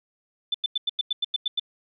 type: tone bursts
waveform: sine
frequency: 3520 Hz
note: A7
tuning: in tune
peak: -21 dBFS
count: 10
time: 0.52-1.597 s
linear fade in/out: 5 ms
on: 24 ms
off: 93 ms
effects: none